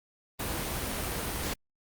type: noise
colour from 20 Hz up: pink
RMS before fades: -33 dBFS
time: 0.39-1.54 s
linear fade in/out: 10 ms
effects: Opus 32 kbps